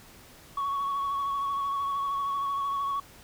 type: tone with vibrato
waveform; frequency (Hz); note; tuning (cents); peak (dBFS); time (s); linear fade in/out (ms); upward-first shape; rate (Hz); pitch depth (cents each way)
sine; 1114; C#6; +8; -25; 0.57-3; 5; sine; 13; 23
effects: tanh soft clip ceiling -25 dBFS + pink hiss -52 dBFS RMS until 3.23 s